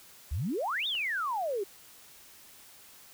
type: exponential two-way sweep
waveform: sine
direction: up then down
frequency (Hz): 62.6 to 3774 to 373.2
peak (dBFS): -29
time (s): 0.31-1.64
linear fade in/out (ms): 10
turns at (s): 0.87
type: click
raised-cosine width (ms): 0.3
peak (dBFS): -32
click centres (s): 0.951
effects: white hiss -54 dBFS RMS until 3.13 s